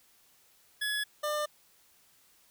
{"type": "tone pair in turn", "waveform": "25% pulse", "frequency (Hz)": [1694, 598.9], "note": ["G#6", "D5"], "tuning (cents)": [34, 34], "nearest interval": "octave + tritone", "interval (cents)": 1800, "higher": "first", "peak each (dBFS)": -26, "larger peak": "neither", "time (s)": [[0.81, 1.04], [1.23, 1.46]], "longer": "neither", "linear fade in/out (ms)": 10, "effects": ["white hiss -64 dBFS RMS until 2.5 s"]}